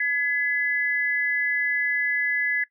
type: tone pair together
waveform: sine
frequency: 1694 / 2015 Hz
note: G#6 / B6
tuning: +34 / +34 cents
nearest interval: minor third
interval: 300 cents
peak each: -24 dBFS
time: 0-2.64 s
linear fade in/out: 5 ms
effects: noise-tail reverb RT60 0.1 s tail -20 dB re dry